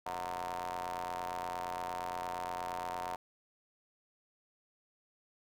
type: ring-modulated tone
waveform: sawtooth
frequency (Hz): 88.6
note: F2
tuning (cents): +25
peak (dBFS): -30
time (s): 0.06-3.16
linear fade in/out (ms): 5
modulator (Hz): 824
effects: none